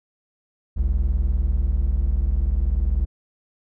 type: tone pair together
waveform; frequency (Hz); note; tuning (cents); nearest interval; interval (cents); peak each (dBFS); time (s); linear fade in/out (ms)
triangle; 48.13 / 68.4; G1 / C#2; -31 / -23; tritone; 608; -18; 0.76-3.06; 20
effects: tanh soft clip ceiling -10 dBFS